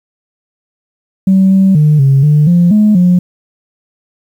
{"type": "tone with pitch steps", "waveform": "sine", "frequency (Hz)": [190.9, 192.1, 151.1, 136.5, 149.5, 174.1, 211.7, 178.9], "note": ["G3", "G3", "D3", "C#3", "D3", "F3", "G#3", "F3"], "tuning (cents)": [-46, -35, 50, -26, 31, -5, 33, 42], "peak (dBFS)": -3, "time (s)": [1.27, 3.19], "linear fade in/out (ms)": 5, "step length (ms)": 240, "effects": ["tanh soft clip ceiling -1 dBFS", "7-bit"]}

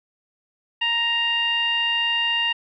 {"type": "tone with low-pass filter", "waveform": "15% pulse", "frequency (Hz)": 934, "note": "A#5", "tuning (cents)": 3, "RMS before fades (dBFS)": -22, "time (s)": [0.81, 2.53], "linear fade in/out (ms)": 10, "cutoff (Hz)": 2600, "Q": 7.3, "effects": []}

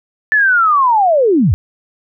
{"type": "linear sweep", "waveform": "sine", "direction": "down", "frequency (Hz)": [1767, 65.41], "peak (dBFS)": -8, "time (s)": [0.32, 1.54], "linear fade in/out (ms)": 0, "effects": []}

